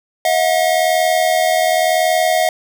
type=tone pair together; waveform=square; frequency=640 / 720.9 Hz; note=D#5 / F#5; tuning=+49 / -45 cents; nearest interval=major second; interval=206 cents; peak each=-16 dBFS; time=0.25-2.49 s; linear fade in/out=2 ms; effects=none